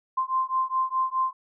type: beating tone pair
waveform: sine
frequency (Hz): 1042 / 1046.8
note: C6 / C6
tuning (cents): -7 / 0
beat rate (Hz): 4.8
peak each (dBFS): -26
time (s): 0.17-1.33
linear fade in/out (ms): 10
effects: none